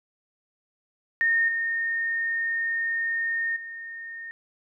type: tone with level steps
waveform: sine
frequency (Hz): 1835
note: A#6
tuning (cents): -28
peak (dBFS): -19 / -24 / -35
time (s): 1.21-4.31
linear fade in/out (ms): 0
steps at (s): 1.48 / 3.56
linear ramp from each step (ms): 5
effects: none